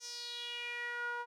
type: tone with band-pass filter sweep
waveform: sawtooth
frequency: 480 Hz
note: B4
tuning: 49 cents flat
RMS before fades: -41 dBFS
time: 0-1.26 s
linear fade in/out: 50 ms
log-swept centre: 6000 to 1100 Hz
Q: 4.8
effects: none